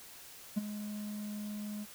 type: tone with ADSR envelope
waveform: triangle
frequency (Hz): 209.2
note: G#3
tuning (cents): +13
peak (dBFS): -24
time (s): 0.56-1.86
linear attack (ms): 18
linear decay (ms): 18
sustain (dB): -12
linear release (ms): 35
effects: white hiss -52 dBFS RMS until 1.94 s